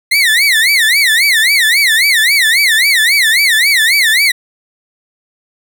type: tone with vibrato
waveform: 30% pulse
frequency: 2000 Hz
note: B6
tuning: 21 cents sharp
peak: -5 dBFS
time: 0.11-4.32 s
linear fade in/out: 10 ms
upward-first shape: sine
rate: 3.7 Hz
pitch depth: 250 cents each way
effects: none